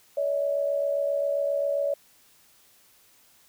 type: tone pair together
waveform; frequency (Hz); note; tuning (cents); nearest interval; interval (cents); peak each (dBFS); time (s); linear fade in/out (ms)
sine; 568.5 / 636; C#5 / D#5; +44 / +38; major second; 194; -24 / -30; 0.17-1.94; 5
effects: white hiss -59 dBFS RMS until 3.48 s